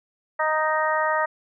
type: harmonic tone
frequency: 311.1 Hz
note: D#4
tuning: in tune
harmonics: 2 / 3 / 4 / 5 / 6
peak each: -25 / -25 / -26 / -31 / -27 dBFS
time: 0.39-1.26 s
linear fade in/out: 10 ms
effects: none